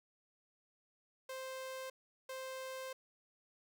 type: tone bursts at uneven times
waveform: sawtooth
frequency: 523.3 Hz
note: C5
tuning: in tune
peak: -39 dBFS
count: 2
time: 1.29-1.9 / 2.29-2.93 s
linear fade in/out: 5 ms
effects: none